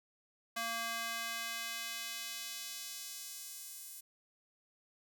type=tone with high-pass filter sweep; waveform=square; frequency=230 Hz; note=A#3; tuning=23 cents flat; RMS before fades=-42 dBFS; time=0.56-4.01 s; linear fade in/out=10 ms; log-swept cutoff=950 to 9600 Hz; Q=0.78; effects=none